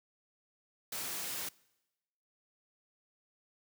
white noise, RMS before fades -39 dBFS, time 0.92-1.49 s, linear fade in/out 5 ms, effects noise-tail reverb RT60 1.0 s tail -24 dB re dry + high-pass 100 Hz 12 dB/octave

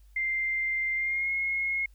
sine tone with pitch glide, 2093 to 2161 Hz, C7 to C#7, 0 to -45 cents, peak -26 dBFS, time 0.16-1.86 s, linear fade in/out 5 ms, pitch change +55 cents, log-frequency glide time 0.96-1.31 s, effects added 50 Hz sine -52 dBFS peak until 1.94 s + white hiss -70 dBFS RMS until 1.94 s

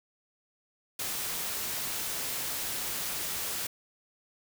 white noise, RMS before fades -34 dBFS, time 0.99-3.67 s, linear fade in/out 5 ms, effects none

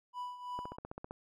triangle tone with tremolo, 987.8 Hz, B5, in tune, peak -35 dBFS, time 0.13-0.77 s, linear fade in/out 50 ms, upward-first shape triangle, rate 3 Hz, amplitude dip 75%
click train, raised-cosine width 1 ms, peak -28 dBFS, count 9, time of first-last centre 0.59-1.109 s, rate 15.4 Hz
effects none

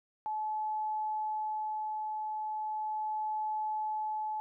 sine tone with tremolo, 860 Hz, A5, 40 cents flat, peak -31 dBFS, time 0.26-4.4 s, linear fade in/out 0 ms, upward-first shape sine, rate 0.38 Hz, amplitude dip 25%, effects none

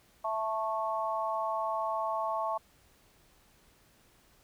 sine chord, A major, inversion second, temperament just, 660 / 880 / 1100 Hz, E5 / A5 / C#6, +2 / 0 / -14 cents, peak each -34 dBFS, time 0.24-2.58 s, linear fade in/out 10 ms, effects pink hiss -64 dBFS RMS until 4.43 s

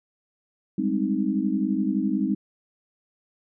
sine chord, Ab major seventh, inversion third, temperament equal, 196 / 207.7 / 261.6 / 311.1 Hz, G3 / Ab3 / C4 / Eb4, 0 / 0 / 0 / 0 cents, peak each -27 dBFS, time 0.78-2.35 s, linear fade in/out 5 ms, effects none

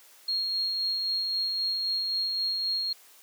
sine tone with tremolo, 4262 Hz, C8, 31 cents sharp, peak -25 dBFS, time 0.28-2.93 s, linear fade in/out 5 ms, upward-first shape sine, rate 3.8 Hz, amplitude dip 25%, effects white hiss -55 dBFS RMS until 3.22 s + high-pass 400 Hz 12 dB/octave

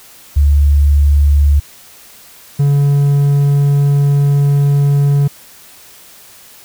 sine / triangle tone pair in turn, 72 / 142.1 Hz, D2 / C#3, -34 / +43 cents, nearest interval octave, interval 1177 cents, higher second, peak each -6 dBFS, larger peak neither, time 0.36-1.6 / 2.59-5.28 s, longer second, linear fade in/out 10 ms, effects white hiss -40 dBFS RMS until 6.64 s

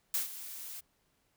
blue noise with ADSR envelope, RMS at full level -30 dBFS, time 0.14-0.81 s, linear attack 4 ms, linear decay 130 ms, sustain -14 dB, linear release 16 ms, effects pink hiss -74 dBFS RMS until 1.36 s

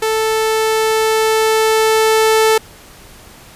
sawtooth tone with level ramp, 440 Hz, A4, in tune, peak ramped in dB -10 to -5 dBFS, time 0.02-2.58 s, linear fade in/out 5 ms, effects pink hiss -40 dBFS RMS until 3.55 s + resampled to 32000 Hz

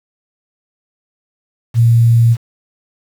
sine tone with quantisation, 116.54 Hz, A#2, in tune, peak -6 dBFS, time 1.74-2.37 s, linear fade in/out 50 ms, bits 6, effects none

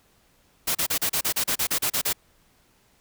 white noise bursts, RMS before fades -24 dBFS, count 13, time 0.67-2.131 s, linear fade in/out 10 ms, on 81 ms, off 34 ms, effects pink hiss -62 dBFS RMS until 3 s

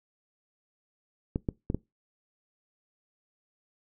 clicks, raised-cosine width 3 ms, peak -15 dBFS, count 4, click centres 1.359 / 1.488 / 1.701 / 1.746 s, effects noise-tail reverb RT60 0.2 s tail -22 dB re dry

